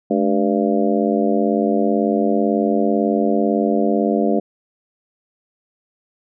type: harmonic tone with a mistuned harmonic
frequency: 98 Hz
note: G2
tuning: in tune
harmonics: 2 / 3 / 4 / 5 / 6 / 7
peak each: -19 / -21 / -22 / -23 / -24 / -24 dBFS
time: 0.1-4.4 s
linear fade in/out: 10 ms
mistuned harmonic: 2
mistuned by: +150 cents
effects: none